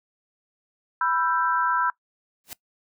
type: chord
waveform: sine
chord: E minor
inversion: second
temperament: equal with one note detuned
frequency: 987.8 / 1336.1 / 1568 Hz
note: B5 / E6 / G6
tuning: 0 / +23 / 0 cents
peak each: -24 / -24 / -27 dBFS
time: 1.01-1.9 s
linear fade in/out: 2 ms
type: noise with exponential growth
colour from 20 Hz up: white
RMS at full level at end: -32 dBFS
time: 2.44-2.53 s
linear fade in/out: 0 ms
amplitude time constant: 18 ms
effects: noise-tail reverb RT60 0.1 s tail -21 dB re dry